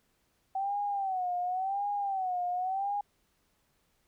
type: tone with vibrato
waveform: sine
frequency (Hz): 763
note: G5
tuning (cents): -47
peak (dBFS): -29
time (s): 0.55-3.01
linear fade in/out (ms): 5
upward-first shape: sine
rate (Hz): 0.92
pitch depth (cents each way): 120
effects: pink hiss -73 dBFS RMS until 4.07 s